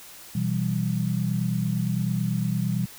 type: chord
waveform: sine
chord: E minor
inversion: second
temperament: equal with one note detuned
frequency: 123.47 / 164.81 / 193.75 Hz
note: B2 / E3 / G3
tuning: 0 / 0 / -20 cents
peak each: -27 dBFS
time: 0.35-2.86 s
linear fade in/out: 5 ms
effects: white hiss -45 dBFS RMS until 2.98 s